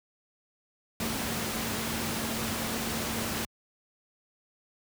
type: tone in noise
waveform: sine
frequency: 225.4 Hz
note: A3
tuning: 42 cents sharp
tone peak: -37 dBFS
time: 1-3.45 s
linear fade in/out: 2 ms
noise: pink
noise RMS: -32 dBFS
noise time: 1-3.45 s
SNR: -8 dB
effects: high-pass 80 Hz 12 dB/octave